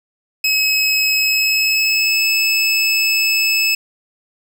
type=tone with pitch glide; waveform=25% pulse; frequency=2565 to 2605 Hz; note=E7 to E7; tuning=-48 to -21 cents; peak=-10 dBFS; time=0.44-3.75 s; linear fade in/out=5 ms; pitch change=+27 cents; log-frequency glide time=1.16-2.28 s; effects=none